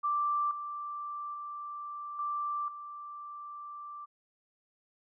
sine tone with level steps, 1174.7 Hz, D6, in tune, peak -27 / -36 / -38 / -31 / -41 dBFS, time 0.03-4.06 s, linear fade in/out 20 ms, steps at 0.51 / 1.34 / 2.19 / 2.68 s, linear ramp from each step 2 ms, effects none

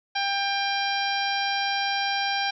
harmonic tone, 795 Hz, G5, 24 cents sharp, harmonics 1 / 2 / 3 / 4 / 5 / 6 / 7, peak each -27 / -30 / -32 / -33 / -34 / -35 / -35 dBFS, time 0.15-2.51 s, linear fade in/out 10 ms, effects none

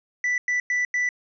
triangle tone bursts at uneven times, 1975.5 Hz, B6, in tune, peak -19 dBFS, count 4, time 0.24-0.38 / 0.48-0.6 / 0.7-0.85 / 0.94-1.09 s, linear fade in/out 2 ms, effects resampled to 16000 Hz

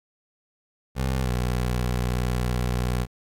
20% pulse tone with pitch glide, 65.41 to 61.38 Hz, C2 to B1, 0 to -10 cents, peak -18 dBFS, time 0.95-3.07 s, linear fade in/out 50 ms, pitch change -110 cents, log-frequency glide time 1.21-1.29 s, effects AAC 64 kbps

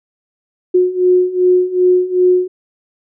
sine beating tone pair, 361.9 / 364.5 Hz, F#4 / F#4, -38 / -26 cents, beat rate 2.6 Hz, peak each -14 / -11 dBFS, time 0.74-2.48 s, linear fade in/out 10 ms, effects none

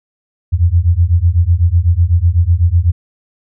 sine beating tone pair, 82.41 / 90.41 Hz, E2 / F#2, 0 / -40 cents, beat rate 8 Hz, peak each -11 dBFS, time 0.52-2.92 s, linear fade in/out 20 ms, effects none

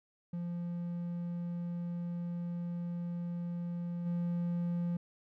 triangle tone with level steps, 173.2 Hz, F3, 14 cents flat, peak -33 / -29 dBFS, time 0.33-4.97 s, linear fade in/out 5 ms, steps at 4.05 s, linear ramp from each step 20 ms, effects none

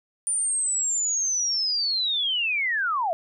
sine linear sweep, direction down, 9300 to 627 Hz, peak -22 dBFS, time 0.27-3.13 s, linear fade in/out 0 ms, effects none

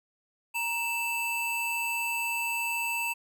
square tone pair together, 936 / 2647 Hz, A#5 / E7, +7 / +7 cents, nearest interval octave + tritone, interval 1800 cents, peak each -35 / -30 dBFS, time 0.54-3.14 s, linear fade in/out 20 ms, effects none

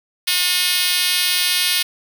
5% pulse tone with high-pass filter, 360.4 Hz, F#4, 45 cents flat, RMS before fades -18 dBFS, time 0.27-1.83 s, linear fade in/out 10 ms, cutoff 3000 Hz, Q 0.77, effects none

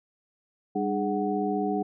sine tone cluster, 200.3 / 300.4 / 415.1 / 741 Hz, G3 / D4 / G#4 / F#5, +38 / +39 / -1 / +2 cents, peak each -30 dBFS, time 0.75-1.83 s, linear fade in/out 10 ms, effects none

